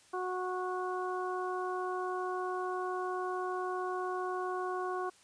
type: harmonic tone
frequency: 367.1 Hz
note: F#4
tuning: 14 cents flat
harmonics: 1 / 2 / 3 / 4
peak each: -36 / -39 / -38 / -45 dBFS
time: 0.13-5.1 s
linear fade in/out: 10 ms
effects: white hiss -62 dBFS RMS until 5.23 s + resampled to 22050 Hz